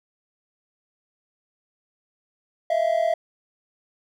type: tone pair together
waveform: triangle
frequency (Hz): 641.8 / 681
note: E5 / F5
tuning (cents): -46 / -44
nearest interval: minor second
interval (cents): 102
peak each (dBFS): -20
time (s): 2.7-3.14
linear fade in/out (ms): 5
effects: none